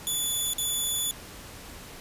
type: tone with dropouts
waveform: 10% pulse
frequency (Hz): 3459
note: A7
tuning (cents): -30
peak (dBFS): -18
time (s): 0.07-1.11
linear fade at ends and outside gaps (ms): 0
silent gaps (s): 0.534-0.583
effects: pink hiss -44 dBFS RMS until 2 s + resampled to 32000 Hz